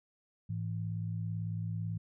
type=tone pair together; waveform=sine; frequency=106.99 / 165.1 Hz; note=A2 / E3; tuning=-48 / +3 cents; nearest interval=minor sixth; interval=751 cents; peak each=-35 / -38 dBFS; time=0.49-1.98 s; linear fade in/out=10 ms; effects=none